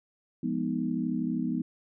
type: chord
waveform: sine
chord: F half-diminished seventh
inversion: none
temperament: equal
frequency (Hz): 174.61 / 207.7 / 246.9 / 311.1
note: F3 / Ab3 / Cb4 / Eb4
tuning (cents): 0 / 0 / 0 / 0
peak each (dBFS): -34 / -34 / -30 / -34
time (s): 0.43-1.62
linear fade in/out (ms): 5
effects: none